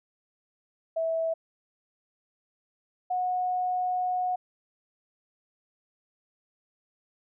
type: tone pair in turn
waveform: sine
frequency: 653 / 729.9 Hz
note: E5 / F#5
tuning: -17 / -24 cents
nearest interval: major second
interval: 193 cents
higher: second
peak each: -25 dBFS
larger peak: neither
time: 0.96-1.34 / 3.1-4.36 s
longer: second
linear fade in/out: 10 ms
effects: none

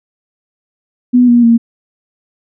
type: tone with pitch steps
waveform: sine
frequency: 247.1 / 239.4 / 231.9 Hz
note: B3 / A#3 / A#3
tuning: +1 / +46 / -9 cents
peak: -4 dBFS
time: 1.13-1.58 s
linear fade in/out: 20 ms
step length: 150 ms
effects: none

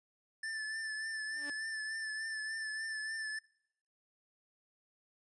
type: tone with vibrato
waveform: square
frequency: 1758 Hz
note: A6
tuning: 2 cents flat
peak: -38 dBFS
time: 0.43-3.39 s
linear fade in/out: 5 ms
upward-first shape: triangle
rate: 3.4 Hz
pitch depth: 38 cents each way
type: tone with exponential growth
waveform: sawtooth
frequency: 289.6 Hz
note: D4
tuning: 24 cents flat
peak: -39 dBFS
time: 1.25-1.5 s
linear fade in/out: 2 ms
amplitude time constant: 54 ms
effects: noise-tail reverb RT60 0.7 s tail -23 dB re dry + resampled to 22050 Hz

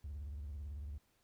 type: tone with vibrato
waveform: triangle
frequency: 72 Hz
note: D2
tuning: 34 cents flat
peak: -39 dBFS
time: 0.04-0.98 s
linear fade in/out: 5 ms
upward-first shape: triangle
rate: 18 Hz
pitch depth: 230 cents each way
effects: tanh soft clip ceiling -37 dBFS + pink hiss -75 dBFS RMS until 1.23 s

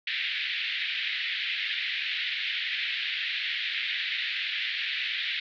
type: band-pass noise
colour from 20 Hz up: pink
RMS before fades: -31 dBFS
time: 0.07-5.4 s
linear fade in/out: 5 ms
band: 1800 to 3900 Hz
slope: 48 dB/octave
effects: none

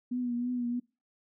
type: tone with vibrato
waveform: sine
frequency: 244.1 Hz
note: B3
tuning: 20 cents flat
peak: -29 dBFS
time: 0.11-0.8 s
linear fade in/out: 10 ms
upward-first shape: triangle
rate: 3.1 Hz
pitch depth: 45 cents each way
effects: noise-tail reverb RT60 0.3 s tail -23 dB re dry

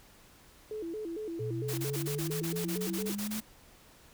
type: tone with vibrato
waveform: sine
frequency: 379.1 Hz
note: F#4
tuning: 42 cents sharp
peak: -35 dBFS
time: 0.71-3.12 s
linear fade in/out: 2 ms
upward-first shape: square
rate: 4.4 Hz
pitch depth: 220 cents each way
type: exponential sweep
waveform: sine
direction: up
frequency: 116.54 to 219.6 Hz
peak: -34 dBFS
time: 1.39-3.41 s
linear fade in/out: 20 ms
type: noise bursts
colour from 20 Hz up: white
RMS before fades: -39 dBFS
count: 14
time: 1.68-3.405 s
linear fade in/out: 10 ms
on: 100 ms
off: 25 ms
effects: pink hiss -58 dBFS RMS until 4.13 s

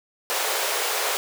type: high-pass noise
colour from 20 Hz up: pink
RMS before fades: -25 dBFS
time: 0.3-1.17 s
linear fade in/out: 0 ms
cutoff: 410 Hz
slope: 48 dB/octave
effects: none

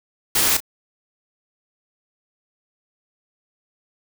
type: noise with echo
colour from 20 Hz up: white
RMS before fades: -18 dBFS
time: 0.35-0.57 s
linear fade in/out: 5 ms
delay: 34 ms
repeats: 1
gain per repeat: -12 dB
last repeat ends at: 0.604 s
effects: none

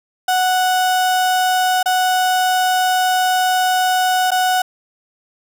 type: tone with dropouts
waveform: 35% pulse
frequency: 739 Hz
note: F#5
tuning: 2 cents flat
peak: -12 dBFS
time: 0.28-4.62 s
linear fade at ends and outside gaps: 5 ms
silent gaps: 1.829-1.858 / 4.307-4.316 s
effects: none

